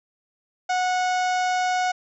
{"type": "harmonic tone", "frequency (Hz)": 733, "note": "F#5", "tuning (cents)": -16, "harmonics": [1, 2, 3, 4, 5, 6, 7, 8, 9, 10], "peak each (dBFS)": [-21, -29, -33, -39, -41, -42, -40, -41, -43, -47], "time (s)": [0.69, 1.92], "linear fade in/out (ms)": 10, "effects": []}